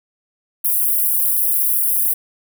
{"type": "high-pass noise", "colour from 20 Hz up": "white", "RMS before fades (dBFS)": -17, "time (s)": [0.64, 2.14], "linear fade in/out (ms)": 10, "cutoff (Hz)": 10000, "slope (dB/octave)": 48, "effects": []}